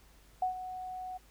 sine tone with ADSR envelope, 740 Hz, F#5, in tune, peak -26 dBFS, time 0.42-1.18 s, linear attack 4 ms, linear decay 110 ms, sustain -12 dB, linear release 15 ms, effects added 50 Hz sine -60 dBFS peak until 1.3 s + pink hiss -63 dBFS RMS until 1.3 s

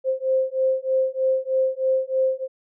sine beating tone pair, 523 / 526.2 Hz, C5 / C5, -1 / +10 cents, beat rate 3.2 Hz, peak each -22 dBFS, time 0.04-2.48 s, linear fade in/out 50 ms, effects none

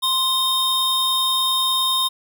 square tone pair together, 1047 / 3690 Hz, C6 / A#7, +1 / -18 cents, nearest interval octave + minor seventh, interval 2181 cents, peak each -24 / -19 dBFS, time 0.02-2.09 s, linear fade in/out 20 ms, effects none

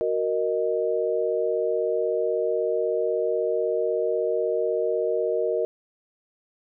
sine chord, D# minor, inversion first, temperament equal, 370 / 466.2 / 622.3 Hz, F#4 / A#4 / D#5, 0 / 0 / 0 cents, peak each -28 / -24 / -27 dBFS, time 0.01-5.65 s, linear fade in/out 0 ms, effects none

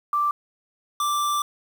sine / square tone pair in turn, 1174.7 / 1174.7 Hz, D6 / D6, 0 / 0 cents, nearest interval unison, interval 0 cents, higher neither, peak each -19 / -22 dBFS, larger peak first, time 0.13-0.31 / 1-1.42 s, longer second, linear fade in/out 2 ms, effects 8-bit

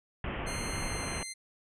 pink low-pass noise, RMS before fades -36 dBFS, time 0.24-1.23 s, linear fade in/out 2 ms, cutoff 3100 Hz, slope 96 dB/octave
5% pulse tone with pitch glide, 2100 to 2081 Hz, C7 to C7, +6 to -10 cents, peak -27 dBFS, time 0.46-1.34 s, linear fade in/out 20 ms, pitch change -16 cents, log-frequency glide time 0.87-1.17 s
click, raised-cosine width 5 ms, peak -31 dBFS, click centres 0.78 s
effects resampled to 24000 Hz

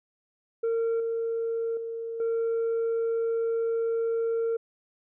sine tone with level steps, 457.8 Hz, A#4, 31 cents flat, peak -21 / -25 / -31 / -22 dBFS, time 0.63-4.57 s, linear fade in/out 10 ms, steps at 1 / 1.77 / 2.2 s, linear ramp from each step 2 ms, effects tanh soft clip ceiling -23 dBFS

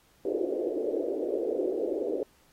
pink band-pass noise, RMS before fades -30 dBFS, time 0.25-2.23 s, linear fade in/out 2 ms, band 320 to 560 Hz, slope 48 dB/octave, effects pink hiss -64 dBFS RMS until 2.52 s + AAC 48 kbps

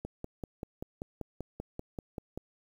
click train, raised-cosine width 2 ms, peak -24 dBFS, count 13, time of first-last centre 0.05-2.376 s, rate 5.16 Hz, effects 9-bit

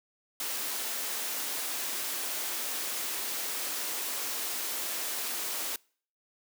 white high-pass noise, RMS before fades -34 dBFS, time 0.4-5.76 s, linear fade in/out 2 ms, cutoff 250 Hz, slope 24 dB/octave, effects noise-tail reverb RT60 0.5 s tail -26 dB re dry

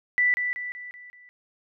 sine tone with echo, 1975.5 Hz, B6, in tune, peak -18 dBFS, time 0.18-0.34 s, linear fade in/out 0 ms, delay 190 ms, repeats 5, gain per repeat -6 dB, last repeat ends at 1.29 s, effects none

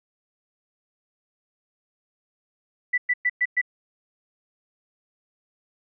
sine tone bursts, 1975.5 Hz, B6, in tune, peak -18 dBFS, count 5, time 2.93-3.615 s, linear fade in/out 10 ms, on 49 ms, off 110 ms, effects none

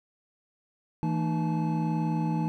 triangle tone cluster, 163.4 / 224.3 / 306.4 / 861 Hz, E3 / A3 / D#4 / A5, -15 / +34 / -27 / -38 cents, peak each -25 / -31 / -31 / -33 dBFS, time 1.03-2.48 s, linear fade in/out 0 ms, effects none

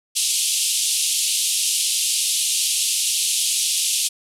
white band-pass noise, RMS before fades -21 dBFS, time 0.15-4.09 s, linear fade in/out 20 ms, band 2700 to 11000 Hz, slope 48 dB/octave, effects none

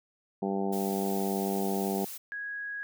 harmonic tone, 98 Hz, G2, in tune, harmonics 2 / 3 / 4 / 5 / 6 / 7 / 8 / 9, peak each -31 / -38 / -33 / -39 / -47 / -38 / -38 / -44 dBFS, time 0.42-2.05 s, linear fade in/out 5 ms
blue noise, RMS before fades -41 dBFS, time 0.72-2.18 s, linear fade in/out 10 ms
sine tone, 1657 Hz, G#6, 4 cents flat, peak -34 dBFS, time 2.32-2.83 s, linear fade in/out 0 ms
effects none

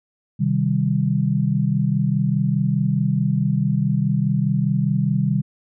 sine chord, C minor, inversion none, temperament equal, 130.81 / 155.56 / 196 Hz, C3 / Eb3 / G3, 0 / 0 / 0 cents, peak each -21 dBFS, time 0.39-5.42 s, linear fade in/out 20 ms, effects none

